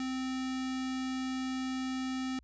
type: tone with notch filter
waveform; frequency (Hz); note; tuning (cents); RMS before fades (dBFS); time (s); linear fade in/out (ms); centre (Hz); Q
square; 260; C4; -11; -35; 0-2.39; 2; 560; 0.84
effects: added 60 Hz sine -59 dBFS peak until 2.43 s + resampled to 16000 Hz